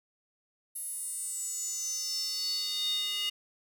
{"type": "tone with high-pass filter sweep", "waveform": "square", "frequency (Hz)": 409.2, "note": "G#4", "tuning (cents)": -26, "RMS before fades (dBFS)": -34, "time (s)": [0.75, 3.3], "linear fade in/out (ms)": 10, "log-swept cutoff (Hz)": [11000, 3000], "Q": 8.1, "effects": []}